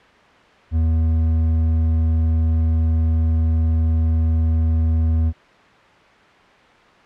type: tone with hard clipping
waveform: triangle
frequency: 80.7 Hz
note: E2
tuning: 36 cents flat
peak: -16 dBFS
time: 0.71-5.33 s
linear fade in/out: 50 ms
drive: 9 dB
effects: white hiss -48 dBFS RMS until 7.05 s + low-pass 2000 Hz 12 dB/octave